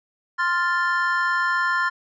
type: chord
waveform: triangle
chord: F major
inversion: second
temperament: equal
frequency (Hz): 1046.5 / 1396.9 / 1760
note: C6 / F6 / A6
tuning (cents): 0 / 0 / 0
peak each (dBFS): -22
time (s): 0.38-1.9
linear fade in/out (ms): 20
effects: resampled to 16000 Hz